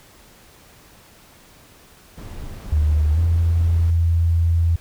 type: noise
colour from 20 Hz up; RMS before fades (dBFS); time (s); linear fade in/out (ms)
brown; -34; 2.17-3.91; 10
type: tone with pitch glide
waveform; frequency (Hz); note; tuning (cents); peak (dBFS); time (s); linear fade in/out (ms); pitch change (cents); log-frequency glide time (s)
sine; 76 to 83.84; D#2 to E2; -40 to +30; -14; 2.72-4.76; 5; +170; 3.14-3.19
effects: pink hiss -49 dBFS RMS until 4.8 s